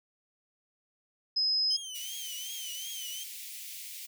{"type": "tone", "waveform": "sine", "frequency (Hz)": 5080, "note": "D#8", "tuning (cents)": 35, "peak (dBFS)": -25, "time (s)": [1.36, 1.77], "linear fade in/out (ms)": 10}
{"type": "tone with vibrato", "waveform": "25% pulse", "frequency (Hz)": 3085, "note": "G7", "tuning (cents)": -28, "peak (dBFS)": -35, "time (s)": [1.7, 3.24], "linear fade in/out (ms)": 10, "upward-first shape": "triangle", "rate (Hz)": 2.7, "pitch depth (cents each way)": 110}
{"type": "high-pass noise", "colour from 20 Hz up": "white", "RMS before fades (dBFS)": -43, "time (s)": [1.94, 4.07], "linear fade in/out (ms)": 20, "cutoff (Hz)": 2100, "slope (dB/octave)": 48}
{"effects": []}